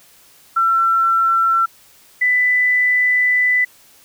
sine tone pair in turn, 1348 / 1992.7 Hz, E6 / B6, +38 / +15 cents, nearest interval perfect fifth, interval 677 cents, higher second, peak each -12 dBFS, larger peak neither, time 0.56-1.66 / 2.21-3.65 s, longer second, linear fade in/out 10 ms, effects white hiss -49 dBFS RMS until 4.04 s

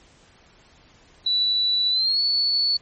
sine tone with pitch glide, 3951 to 4435 Hz, B7 to C#8, 0 to 0 cents, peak -18 dBFS, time 1.26-2.77 s, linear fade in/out 5 ms, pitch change +200 cents, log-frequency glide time 1.9-2.22 s, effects pink hiss -54 dBFS RMS until 2.81 s + MP3 32 kbps

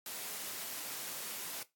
white high-pass noise, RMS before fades -42 dBFS, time 0.06-1.63 s, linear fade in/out 2 ms, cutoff 170 Hz, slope 12 dB/octave, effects noise-tail reverb RT60 0.2 s tail -18 dB re dry + AAC 64 kbps

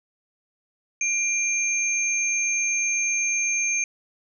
sine tone pair together, 2380 / 6354 Hz, D7 / G8, +22 / +23 cents, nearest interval octave + perfect fourth, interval 1701 cents, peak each -24 dBFS, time 1.01-3.84 s, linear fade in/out 2 ms, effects none

